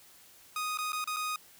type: tone with dropouts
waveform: sawtooth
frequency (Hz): 1244.5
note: D#6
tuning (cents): 0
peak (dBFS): -28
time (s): 0.56-1.36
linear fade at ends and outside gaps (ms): 2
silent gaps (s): 0.774-0.786 / 0.921-0.93 / 1.042-1.074 / 1.163-1.167
effects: white hiss -57 dBFS RMS until 1.59 s